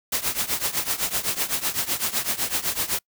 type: noise with tremolo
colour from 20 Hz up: white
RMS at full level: -22 dBFS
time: 0.12-2.99 s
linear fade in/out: 5 ms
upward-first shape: triangle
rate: 7.9 Hz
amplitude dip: 90%
effects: noise-tail reverb RT60 0.1 s tail -26 dB re dry